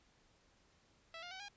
10% pulse tone with pitch steps, 659.3 / 706.6 / 757.3 / 811.7 Hz, E5 / F5 / F#5 / G#5, 0 / +20 / +40 / -40 cents, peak -39 dBFS, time 1.14-1.484 s, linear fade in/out 2 ms, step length 86 ms, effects pink hiss -71 dBFS RMS until 1.56 s + resampled to 16000 Hz

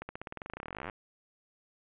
accelerating click train, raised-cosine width 0.5 ms, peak -24 dBFS, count 30, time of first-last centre 0.02-0.898 s, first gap 70 ms, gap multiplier 0.93, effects resampled to 8000 Hz + 11-bit

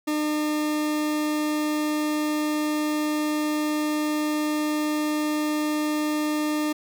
40% pulse tone, 302.6 Hz, D#4, 48 cents flat, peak -22 dBFS, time 0.07-6.73 s, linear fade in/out 10 ms, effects none

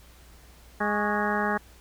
harmonic tone with a mistuned harmonic, 207.7 Hz, G#3, in tune, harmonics 1 / 2 / 3 / 4 / 5 / 6 / 7 / 8 / 9, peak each -30 / -32 / -34 / -30 / -33 / -35 / -35 / -31 / -36 dBFS, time 0.8-1.58 s, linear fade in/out 10 ms, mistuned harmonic 5, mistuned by +110 cents, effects added 60 Hz sine -51 dBFS peak until 1.8 s + pink hiss -55 dBFS RMS until 1.8 s

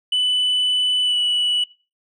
sine tone with pitch glide, 2990 to 2951 Hz, F#7 to F#7, +17 to -5 cents, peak -14 dBFS, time 0.12-1.64 s, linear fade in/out 5 ms, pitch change -22 cents, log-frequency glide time 1.03-1.17 s, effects noise-tail reverb RT60 0.3 s tail -20 dB re dry + tanh soft clip ceiling -15 dBFS

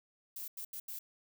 violet noise bursts at uneven times, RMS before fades -43 dBFS, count 4, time 0.36-0.48 / 0.57-0.65 / 0.73-0.8 / 0.88-0.99 s, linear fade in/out 5 ms, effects none

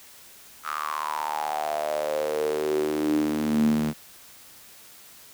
sawtooth tone with high-pass filter sweep, 76 Hz, D#2, 40 cents flat, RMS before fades -26 dBFS, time 0.63-3.94 s, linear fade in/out 50 ms, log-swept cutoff 1300 to 190 Hz, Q 9.1, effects white hiss -49 dBFS RMS until 5.33 s

